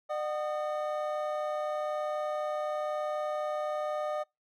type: tone cluster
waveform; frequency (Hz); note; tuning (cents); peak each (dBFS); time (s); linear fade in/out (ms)
triangle; 604 / 745 / 1231; D5 / F#5 / D#6; +48 / +12 / -19; -30 / -36 / -37; 0.09-4.24; 20
effects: noise-tail reverb RT60 0.2 s tail -25 dB re dry